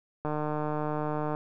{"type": "click train", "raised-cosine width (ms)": 1, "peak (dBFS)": -18, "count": 167, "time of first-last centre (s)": [0.25, 1.349], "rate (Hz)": 151, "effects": []}